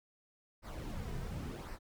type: noise with flanger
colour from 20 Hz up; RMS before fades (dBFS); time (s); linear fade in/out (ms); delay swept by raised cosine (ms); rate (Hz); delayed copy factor
brown; -42; 0.62-1.79; 50; 0.29 to 3.59; 0.91; -0.55
effects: none